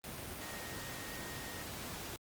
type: tone in noise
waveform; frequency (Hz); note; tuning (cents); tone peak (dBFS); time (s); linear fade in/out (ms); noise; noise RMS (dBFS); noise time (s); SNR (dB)
sine; 1864.7; A#6; 0; -51; 0.42-1.63; 0; pink; -44; 0.04-2.16; -10
effects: high-pass 60 Hz 12 dB/octave + Opus 32 kbps